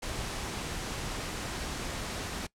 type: noise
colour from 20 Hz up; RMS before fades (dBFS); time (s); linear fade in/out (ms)
pink; -36; 0.02-2.47; 10
effects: noise-tail reverb RT60 0.1 s tail -21 dB re dry + low-pass 9000 Hz 12 dB/octave